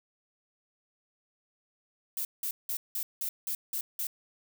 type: noise bursts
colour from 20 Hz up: violet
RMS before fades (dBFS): -33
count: 8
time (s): 2.17-4.07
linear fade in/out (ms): 2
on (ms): 80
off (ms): 180
effects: none